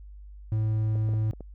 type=tone; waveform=triangle; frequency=108.8 Hz; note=A2; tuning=19 cents flat; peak=-21 dBFS; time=0.52-1.31 s; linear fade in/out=0 ms
type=clicks; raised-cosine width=2 ms; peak=-27 dBFS; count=5; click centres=0.956 / 1.09 / 1.137 / 1.334 / 1.407 s
effects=added 50 Hz sine -42 dBFS peak until 1.54 s